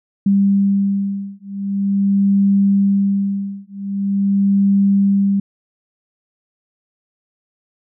sine beating tone pair, 197.9 / 198.34 Hz, G3 / G3, +17 / +21 cents, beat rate 0.44 Hz, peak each -16 dBFS, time 0.26-5.4 s, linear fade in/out 5 ms, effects none

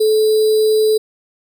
sine tone with sample-and-hold, 433.3 Hz, A4, 27 cents flat, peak -10 dBFS, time 0-0.98 s, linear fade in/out 10 ms, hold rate 4410 Hz, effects none

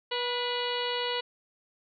harmonic tone with a mistuned harmonic, 486.4 Hz, B4, 26 cents flat, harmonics 1 / 2 / 3 / 4 / 5 / 6 / 7 / 8 / 9, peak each -33 / -35 / -41 / -39 / -43 / -34 / -43 / -40 / -40 dBFS, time 0.11-1.21 s, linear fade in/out 10 ms, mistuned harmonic 4, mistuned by +43 cents, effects none

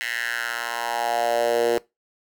10% pulse tone with high-pass filter sweep, 118.1 Hz, A#2, 23 cents sharp, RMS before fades -24 dBFS, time 0.01-1.78 s, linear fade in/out 0 ms, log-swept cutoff 2100 to 410 Hz, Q 3.7, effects noise-tail reverb RT60 0.2 s tail -21 dB re dry

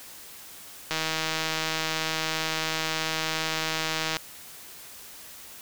click train, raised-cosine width 0.2 ms, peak -10 dBFS, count 519, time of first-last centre 0.91-4.168 s, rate 159 Hz, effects white hiss -45 dBFS RMS until 5.61 s

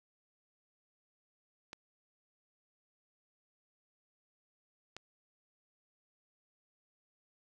clicks, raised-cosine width 0.2 ms, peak -27 dBFS, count 2, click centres 1.731 / 4.966 s, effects none

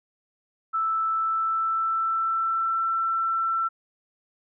sine tone with pitch glide, 1318.5 to 1340 Hz, E6 to E6, 0 to +28 cents, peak -22 dBFS, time 0.73-3.69 s, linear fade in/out 20 ms, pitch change +28 cents, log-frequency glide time 1.08-2.83 s, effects none

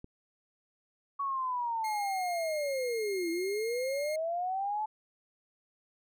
click, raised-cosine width 3 ms, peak -32 dBFS, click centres 0.044 s
sine linear two-way sweep, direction down then up, 1128 to 327.5 to 871 Hz, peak -30 dBFS, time 1.19-4.86 s, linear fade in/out 10 ms, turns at 3.3 s
sawtooth tone, 2135 Hz, C7, 34 cents sharp, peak -36 dBFS, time 1.84-4.16 s, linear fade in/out 5 ms
effects none

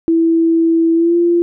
sine tone with pitch glide, 329.6 to 344 Hz, E4 to F4, 0 to -26 cents, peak -9 dBFS, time 0.08-1.42 s, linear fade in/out 0 ms, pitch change +74 cents, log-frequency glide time 0.94-1.16 s, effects none

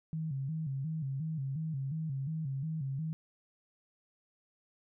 sine tone with vibrato, 146.83 Hz, D3, in tune, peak -33 dBFS, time 0.13-3.13 s, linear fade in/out 0 ms, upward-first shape square, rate 2.8 Hz, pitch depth 140 cents each way, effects none

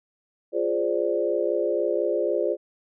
sine chord, D half-diminished seventh, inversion first, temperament equal, 349.2 / 415.3 / 523.3 / 587.3 Hz, F4 / Ab4 / C5 / D5, 0 / 0 / 0 / 0 cents, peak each -27 dBFS, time 0.52-2.57 s, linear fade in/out 50 ms, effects none

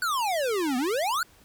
square exponential two-way sweep, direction down then up, 1516 to 240.1 to 1516 Hz, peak -25 dBFS, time 0.02-1.23 s, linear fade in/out 2 ms, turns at 0.77 s, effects pink hiss -57 dBFS RMS until 1.44 s

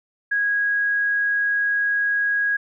sine tone, 1650 Hz, G#6, 12 cents flat, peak -18 dBFS, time 0.31-2.57 s, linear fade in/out 10 ms, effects none

